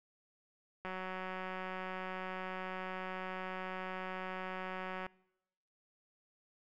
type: click train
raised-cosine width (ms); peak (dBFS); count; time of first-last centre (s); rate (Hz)
0.5; -27; 785; 0.85-5.065; 186
effects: noise-tail reverb RT60 0.9 s tail -24 dB re dry